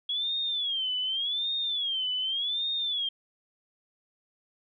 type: tone with vibrato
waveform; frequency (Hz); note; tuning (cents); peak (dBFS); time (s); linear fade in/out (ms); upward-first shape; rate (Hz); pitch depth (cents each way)
sine; 3322; G#7; 0; -27; 0.09-3.09; 5; sine; 0.86; 180
effects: none